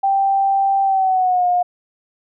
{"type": "tone with pitch glide", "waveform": "sine", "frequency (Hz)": [784, 714.8], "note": ["G5", "F5"], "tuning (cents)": [0, 40], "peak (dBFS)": -13, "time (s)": [0.03, 1.63], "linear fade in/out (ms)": 10, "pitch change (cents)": -160, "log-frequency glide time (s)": [0.83, 1.47], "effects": []}